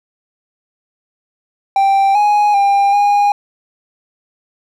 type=tone with pitch steps; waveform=triangle; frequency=785 / 831 / 799 / 817 Hz; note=G5 / G#5 / G5 / G#5; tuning=+2 / +1 / +33 / -29 cents; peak=-7 dBFS; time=1.76-3.32 s; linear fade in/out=2 ms; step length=390 ms; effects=none